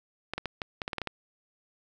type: clicks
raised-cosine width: 0.3 ms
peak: -16 dBFS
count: 10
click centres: 0.336 / 0.38 / 0.457 / 0.618 / 0.818 / 0.879 / 0.932 / 0.983 / 1.017 / 1.073 s
effects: none